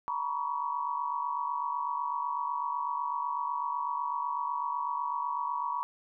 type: tone cluster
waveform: sine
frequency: 929 / 977 / 1125 Hz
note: A#5 / B5 / C#6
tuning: -6 / -19 / +25 cents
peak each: -37 / -33 / -34 dBFS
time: 0.08-5.83 s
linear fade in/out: 0 ms
effects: none